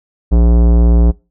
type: tone with tanh clipping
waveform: sine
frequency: 58.27 Hz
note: A#1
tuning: in tune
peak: -8 dBFS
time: 0.31-1.12 s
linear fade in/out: 20 ms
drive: 18 dB
effects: noise-tail reverb RT60 0.3 s tail -24 dB re dry